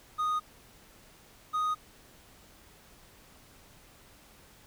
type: tone pair in turn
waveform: triangle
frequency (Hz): 1239 / 1244.4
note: D#6 / D#6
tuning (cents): -8 / 0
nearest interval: unison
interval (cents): 8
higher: second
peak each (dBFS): -25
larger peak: neither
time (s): 0.18-0.4 / 1.53-1.75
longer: neither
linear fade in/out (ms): 20
effects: pink hiss -57 dBFS RMS until 4.66 s